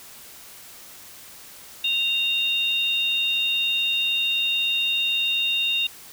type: tone pair together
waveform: sine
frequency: 2779 / 3692 Hz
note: F7 / A#7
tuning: -9 / -17 cents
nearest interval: perfect fourth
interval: 492 cents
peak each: -23 dBFS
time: 1.84-5.87 s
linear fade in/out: 5 ms
effects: white hiss -44 dBFS RMS until 6.12 s